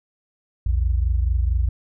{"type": "tone pair together", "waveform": "sine", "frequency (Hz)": [58.79, 83.2], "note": ["A#1", "E2"], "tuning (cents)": [15, 17], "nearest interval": "tritone", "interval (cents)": 602, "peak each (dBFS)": [-18, -23], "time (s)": [0.66, 1.69], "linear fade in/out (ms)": 5, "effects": []}